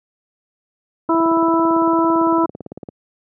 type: click train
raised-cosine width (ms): 2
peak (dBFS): -17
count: 33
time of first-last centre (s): 1.09-2.888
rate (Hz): 17.8
type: harmonic tone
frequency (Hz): 329.6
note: E4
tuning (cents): 0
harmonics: 1 / 2 / 3 / 4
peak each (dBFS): -15 / -22 / -18 / -22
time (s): 1.09-2.46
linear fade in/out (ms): 5
effects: high-pass 150 Hz 12 dB/octave